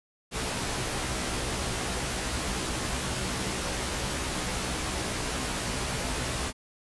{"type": "noise with comb filter", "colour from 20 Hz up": "pink", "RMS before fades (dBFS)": -31, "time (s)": [0.31, 6.53], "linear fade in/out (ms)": 50, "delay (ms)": 16, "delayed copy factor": 0.7, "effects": ["resampled to 24000 Hz"]}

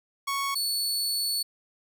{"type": "tone pair in turn", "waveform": "sawtooth", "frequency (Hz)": [1108.7, 4435], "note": ["C#6", "C#8"], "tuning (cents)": [0, 0], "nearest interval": "2 octaves", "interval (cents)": 2400, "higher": "second", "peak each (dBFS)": -23, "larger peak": "neither", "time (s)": [[0.27, 0.55], [0.55, 1.43]], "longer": "second", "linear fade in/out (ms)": 10, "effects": []}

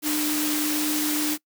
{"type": "tone in noise", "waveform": "sine", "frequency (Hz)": 301.3, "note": "D4", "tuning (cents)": 44, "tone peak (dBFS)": -24, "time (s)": [0.02, 1.38], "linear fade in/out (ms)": 50, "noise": "white", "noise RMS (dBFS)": -27, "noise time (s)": [0.02, 1.38], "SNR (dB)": 0, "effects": ["noise-tail reverb RT60 0.1 s tail -23 dB re dry", "high-pass 200 Hz 12 dB/octave"]}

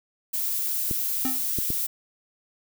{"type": "noise", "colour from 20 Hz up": "violet", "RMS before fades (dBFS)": -27, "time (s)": [0.33, 1.87], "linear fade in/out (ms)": 10}
{"type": "clicks", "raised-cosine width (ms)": 3, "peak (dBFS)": -17, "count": 3, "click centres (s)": [0.912, 1.587, 1.704]}
{"type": "tone with exponential decay", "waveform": "square", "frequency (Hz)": 261.6, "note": "C4", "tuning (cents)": 0, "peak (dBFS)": -24, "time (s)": [1.25, 1.47], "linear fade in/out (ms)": 1, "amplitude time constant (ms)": 47}
{"effects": []}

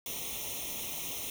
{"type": "noise with comb filter", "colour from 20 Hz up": "white", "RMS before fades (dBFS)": -38, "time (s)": [0.06, 1.3], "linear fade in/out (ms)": 2, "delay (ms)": 0.32, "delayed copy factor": 0.9, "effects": []}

